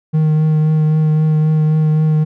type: tone with vibrato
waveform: triangle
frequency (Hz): 155.2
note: D#3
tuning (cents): -4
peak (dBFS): -8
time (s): 0.13-2.25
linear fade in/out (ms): 20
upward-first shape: triangle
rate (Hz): 3.8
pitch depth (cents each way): 18
effects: none